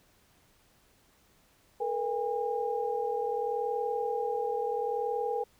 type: tone cluster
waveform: sine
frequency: 440.9 / 481.6 / 811 Hz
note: A4 / B4 / G#5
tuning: +4 / -44 / -41 cents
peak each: -34 / -32 / -33 dBFS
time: 1.8-5.44 s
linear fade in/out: 10 ms
effects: pink hiss -65 dBFS RMS until 5.59 s